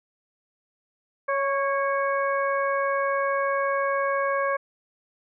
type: harmonic tone with a mistuned harmonic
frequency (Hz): 554.4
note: C#5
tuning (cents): 0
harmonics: 1 / 2 / 3 / 4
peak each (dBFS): -25 / -26 / -30 / -36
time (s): 1.28-4.57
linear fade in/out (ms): 10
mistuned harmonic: 3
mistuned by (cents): -24
effects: none